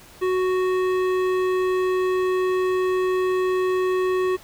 triangle tone with hard clipping, 370 Hz, F#4, in tune, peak -21 dBFS, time 0.21-4.37 s, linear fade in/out 20 ms, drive 17 dB, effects pink hiss -47 dBFS RMS until 4.43 s

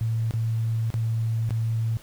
sine tone with dropouts, 113 Hz, A2, 47 cents sharp, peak -22 dBFS, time 0.01-1.97 s, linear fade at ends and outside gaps 0 ms, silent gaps 0.309-0.338 / 0.903-0.941 / 1.492-1.507 s, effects pink hiss -50 dBFS RMS until 2.02 s

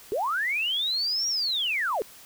sine linear two-way sweep, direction up then down, 368.6 to 5700 to 368.6 Hz, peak -24 dBFS, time 0.12-2.02 s, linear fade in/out 0 ms, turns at 1.28 s, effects white hiss -49 dBFS RMS until 2.25 s

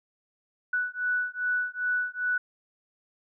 sine beating tone pair, 1480 / 1482.5 Hz, F#6 / F#6, 0 / +3 cents, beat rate 2.5 Hz, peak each -29 dBFS, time 0.73-2.38 s, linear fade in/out 5 ms, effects none

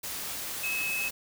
sine tone in noise, 2582 Hz, E7, 37 cents flat, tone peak -29 dBFS, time 0.63-1.09 s, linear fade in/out 10 ms, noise white, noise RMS -36 dBFS, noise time 0.03-1.11 s, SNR +4 dB, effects none

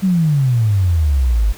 sine exponential sweep, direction down, 196 to 49 Hz, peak -11 dBFS, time 0.02-1.53 s, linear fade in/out 20 ms, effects pink hiss -38 dBFS RMS until 1.57 s

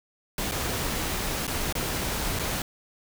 pink noise with dropouts, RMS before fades -29 dBFS, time 0.38-2.62 s, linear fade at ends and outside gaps 2 ms, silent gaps 0.514-0.519 / 1.469-1.477 / 1.726-1.752 / 2.39-2.394 s, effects none

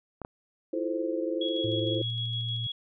clicks, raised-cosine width 1 ms, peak -23 dBFS, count 2, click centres 0.217 / 0.249 s
sine chord, F major seventh, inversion third, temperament just, 327.4 / 349.2 / 436.5 / 523.8 Hz, E4 / F4 / A4 / C5, -12 / 0 / -14 / +2 cents, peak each -31 / -35 / -36 / -32 dBFS, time 0.73-2.02 s, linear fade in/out 5 ms
sine tone with tremolo, 3332 Hz, G#7, 5 cents sharp, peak -31 dBFS, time 1.41-2.72 s, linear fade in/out 5 ms, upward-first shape square, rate 6.5 Hz, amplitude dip 30%
sine tone with pitch glide, 110 to 116.27 Hz, A2 to A#2, 0 to -4 cents, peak -31 dBFS, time 1.64-2.67 s, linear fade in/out 5 ms, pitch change +96 cents, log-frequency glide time 1.83-2.09 s
effects none

